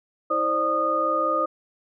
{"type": "tone cluster", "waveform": "sine", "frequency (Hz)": [324.3, 530, 595, 1230], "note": ["E4", "C5", "D5", "D#6"], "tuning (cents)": [-28, 22, 22, -20], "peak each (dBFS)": [-31, -27, -28, -22], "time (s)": [0.3, 1.46], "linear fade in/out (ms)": 10, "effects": []}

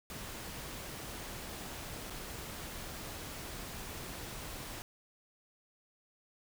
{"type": "noise with dropouts", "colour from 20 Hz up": "pink", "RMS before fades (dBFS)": -44, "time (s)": [0.1, 4.82], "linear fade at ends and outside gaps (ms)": 0, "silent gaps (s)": [2.099, 2.105], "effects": []}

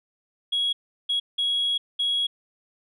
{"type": "tone bursts at uneven times", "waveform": "sine", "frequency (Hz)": 3322, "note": "G#7", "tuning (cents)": 0, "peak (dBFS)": -20, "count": 4, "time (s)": [[0.52, 0.73], [1.09, 1.2], [1.38, 1.78], [1.99, 2.27]], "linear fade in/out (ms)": 10, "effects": ["tanh soft clip ceiling -18 dBFS"]}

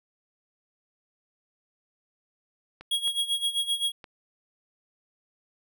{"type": "clicks", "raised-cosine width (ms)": 0.3, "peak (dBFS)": -27, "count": 3, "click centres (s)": [2.81, 3.077, 4.042]}
{"type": "tone with tremolo", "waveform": "square", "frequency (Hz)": 3304, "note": "G#7", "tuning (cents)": -10, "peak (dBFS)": -23, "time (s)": [2.91, 3.92], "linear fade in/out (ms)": 5, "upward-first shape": "sine", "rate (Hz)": 7.7, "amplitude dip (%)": 80}
{"effects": []}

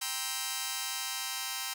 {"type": "chord", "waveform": "5% pulse", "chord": "C dominant seventh", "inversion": "second", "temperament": "just", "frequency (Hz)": [784.9, 941.9, 1046.5, 1308.1], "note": ["G5", "Bb5", "C6", "E6"], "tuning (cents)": [2, 18, 0, -14], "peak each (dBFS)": -28, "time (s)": [0.01, 1.74], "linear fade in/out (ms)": 10, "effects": []}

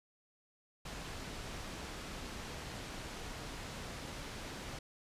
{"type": "low-pass noise", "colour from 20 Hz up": "pink", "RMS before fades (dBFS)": -45, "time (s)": [0.85, 4.79], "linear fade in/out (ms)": 5, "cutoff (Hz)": 6900, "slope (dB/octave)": 12, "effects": ["resampled to 32000 Hz"]}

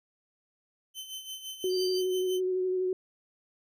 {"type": "tone with tremolo", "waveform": "sawtooth", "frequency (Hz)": 3065, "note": "G7", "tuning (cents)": -40, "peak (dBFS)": -33, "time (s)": [0.94, 2.41], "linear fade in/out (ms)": 50, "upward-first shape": "sine", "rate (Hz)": 5.9, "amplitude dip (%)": 65}
{"type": "tone with vibrato", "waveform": "sine", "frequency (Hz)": 370, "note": "F#4", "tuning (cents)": 0, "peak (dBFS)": -26, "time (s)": [1.64, 2.93], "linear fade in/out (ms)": 2, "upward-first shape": "sine", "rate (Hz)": 12, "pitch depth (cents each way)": 19}
{"type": "tone", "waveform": "sine", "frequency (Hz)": 4699, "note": "D8", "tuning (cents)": 0, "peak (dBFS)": -34, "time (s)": [1.69, 2.02], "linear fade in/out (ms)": 50}
{"effects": []}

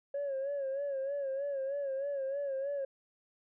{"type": "tone with vibrato", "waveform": "sine", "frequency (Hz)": 552, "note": "C#5", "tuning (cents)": -7, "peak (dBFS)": -31, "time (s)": [0.14, 2.85], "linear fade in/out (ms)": 5, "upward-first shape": "sine", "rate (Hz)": 3.2, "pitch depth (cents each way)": 65, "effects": ["tanh soft clip ceiling -30 dBFS"]}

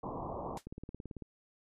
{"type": "low-pass noise", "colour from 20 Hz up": "white", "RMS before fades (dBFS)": -40, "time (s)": [0.03, 0.58], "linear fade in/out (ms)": 5, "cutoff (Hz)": 1100, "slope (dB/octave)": 96}
{"type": "noise with exponential decay", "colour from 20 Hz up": "white", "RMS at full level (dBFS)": -43, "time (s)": [0.57, 0.66], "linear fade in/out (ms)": 2, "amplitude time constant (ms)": 18}
{"type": "click train", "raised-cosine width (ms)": 3, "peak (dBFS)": -30, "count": 11, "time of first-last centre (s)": [0.67, 1.222], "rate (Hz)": 18.1}
{"effects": ["low-pass 9000 Hz 12 dB/octave", "MP3 64 kbps"]}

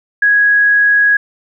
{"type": "tone", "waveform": "sine", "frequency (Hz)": 1661.2, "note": "G#6", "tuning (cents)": 0, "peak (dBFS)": -7, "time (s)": [0.22, 1.17], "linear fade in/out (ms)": 5, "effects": []}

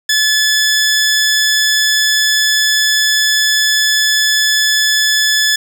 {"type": "tone", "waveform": "15% pulse", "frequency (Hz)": 1725, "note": "A6", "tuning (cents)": -35, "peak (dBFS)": -4, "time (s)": [0.09, 5.56], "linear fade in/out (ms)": 5, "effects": []}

